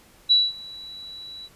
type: tone with ADSR envelope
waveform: sine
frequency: 3931 Hz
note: B7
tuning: 9 cents flat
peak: -12 dBFS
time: 0.29-1.49 s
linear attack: 23 ms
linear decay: 210 ms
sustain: -24 dB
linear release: 42 ms
effects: pink hiss -54 dBFS RMS until 1.55 s + resampled to 32000 Hz